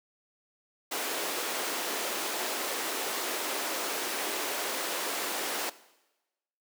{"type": "high-pass noise", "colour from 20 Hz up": "pink", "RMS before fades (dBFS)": -33, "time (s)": [0.91, 5.7], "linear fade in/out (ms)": 10, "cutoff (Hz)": 330, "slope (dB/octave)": 24, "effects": ["noise-tail reverb RT60 1.0 s tail -18 dB re dry"]}